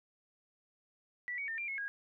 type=tone with pitch steps; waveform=sine; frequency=1959 / 2246 / 1810 / 2376 / 2178 / 1638 Hz; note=B6 / C#7 / A6 / D7 / C#7 / G#6; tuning=-15 / +22 / +48 / +20 / -31 / -24 cents; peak=-36 dBFS; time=1.28-1.88 s; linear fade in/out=0 ms; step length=100 ms; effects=none